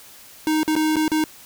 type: tone with dropouts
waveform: square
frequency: 311.1 Hz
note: D#4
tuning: in tune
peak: -18 dBFS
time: 0.47-1.24 s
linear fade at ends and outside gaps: 1 ms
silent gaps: 0.632-0.678 / 0.754-0.763 / 0.958-0.966 / 1.08-1.117 s
effects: white hiss -45 dBFS RMS until 1.45 s